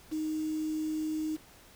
sine tone with quantisation, 311.1 Hz, D#4, in tune, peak -30 dBFS, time 0.11-1.37 s, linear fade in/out 20 ms, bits 8, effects pink hiss -56 dBFS RMS until 1.75 s

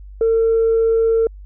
sine tone, 452.7 Hz, A4, 49 cents sharp, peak -11 dBFS, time 0.21-1.27 s, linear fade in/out 2 ms, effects tanh soft clip ceiling -9 dBFS + added 49 Hz sine -34 dBFS peak until 1.45 s

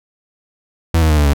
40% pulse tone with pitch steps, 82.41 / 79.37 / 76.45 / 73.63 / 70.92 Hz, E2 / D#2 / D#2 / D2 / C#2, 0 / +35 / -30 / +5 / +40 cents, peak -9 dBFS, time 0.94-1.335 s, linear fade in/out 5 ms, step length 79 ms, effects none

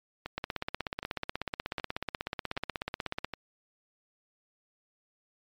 two click trains, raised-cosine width 0.3 ms, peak -20 / -16 dBFS, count 5 / 48, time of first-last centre 0.26-3.337 / 0.38-3.246 s, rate 1.3 / 16.4 Hz, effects MP3 96 kbps

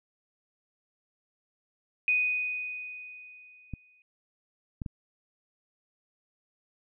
sine tone with exponential decay, 2489 Hz, D#7, in tune, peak -21 dBFS, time 2.08-4.02 s, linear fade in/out 1 ms, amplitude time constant 420 ms
clicks, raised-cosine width 5 ms, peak -22 dBFS, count 3, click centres 3.737 / 4.818 / 4.862 s
effects none

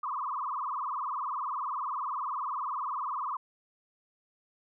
sine tone with vibrato, 1108.7 Hz, C#6, in tune, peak -31 dBFS, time 0.03-3.37 s, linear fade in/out 5 ms, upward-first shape triangle, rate 20 Hz, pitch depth 250 cents each way, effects none

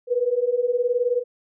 sine beating tone pair, 476.4 / 495.4 Hz, A#4 / B4, +38 / +5 cents, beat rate 19 Hz, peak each -23 / -21 dBFS, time 0.07-1.24 s, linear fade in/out 50 ms, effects none

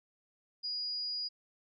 sine tone, 4890 Hz, D#8, 31 cents flat, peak -34 dBFS, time 0.63-1.29 s, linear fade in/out 20 ms, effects none

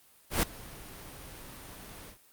pink noise with ADSR envelope, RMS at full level -24 dBFS, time 0.3-2.18 s, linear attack 130 ms, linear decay 4 ms, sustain -22 dB, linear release 110 ms, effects white hiss -61 dBFS RMS until 2.32 s + Opus 32 kbps

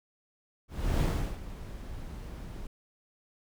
brown noise with ADSR envelope, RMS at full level -25 dBFS, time 0.68-2.67 s, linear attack 330 ms, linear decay 360 ms, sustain -16 dB, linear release 3 ms, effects none

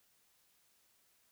silence, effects white hiss -72 dBFS RMS until 1.31 s

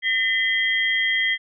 sine tone cluster, 1821 / 2021 / 3219 Hz, A#6 / B6 / G7, -41 / +39 / +45 cents, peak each -27 / -20 / -25 dBFS, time 0.02-1.38 s, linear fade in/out 50 ms, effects none

